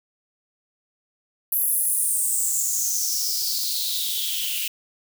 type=noise with high-pass filter sweep; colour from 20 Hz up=blue; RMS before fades=-24 dBFS; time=1.52-4.68 s; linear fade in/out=5 ms; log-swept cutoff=12000 to 2700 Hz; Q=6.5; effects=none